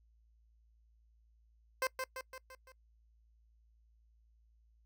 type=tone with echo; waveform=15% pulse; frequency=520 Hz; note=C5; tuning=11 cents flat; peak=-25 dBFS; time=1.82-1.87 s; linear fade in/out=2 ms; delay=170 ms; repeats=5; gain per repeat=-5 dB; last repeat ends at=2.72 s; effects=noise-tail reverb RT60 0.1 s tail -23 dB re dry + added 56 Hz sine -65 dBFS peak until 4.85 s